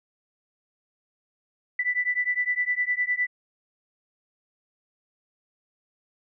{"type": "beating tone pair", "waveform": "sine", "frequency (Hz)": [1975.5, 1985.3], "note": ["B6", "B6"], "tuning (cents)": [0, 9], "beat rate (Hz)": 9.8, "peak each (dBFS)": -26, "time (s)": [1.79, 3.27], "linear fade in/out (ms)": 5, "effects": []}